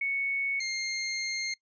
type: tone pair in turn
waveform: sine / 20% pulse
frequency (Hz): 2216 / 2120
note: C#7 / C7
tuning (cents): -1 / +22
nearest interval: minor second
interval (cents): 77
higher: first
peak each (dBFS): -27 / -25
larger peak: second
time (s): 0.01-0.6 / 0.6-1.54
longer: second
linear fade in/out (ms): 5
effects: noise-tail reverb RT60 0.1 s tail -22 dB re dry + resampled to 16000 Hz